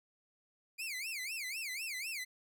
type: tone with vibrato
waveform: sawtooth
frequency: 2333 Hz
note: D7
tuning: 12 cents flat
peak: -35 dBFS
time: 0.78-2.25 s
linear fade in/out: 20 ms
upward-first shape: sine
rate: 4 Hz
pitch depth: 270 cents each way
effects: none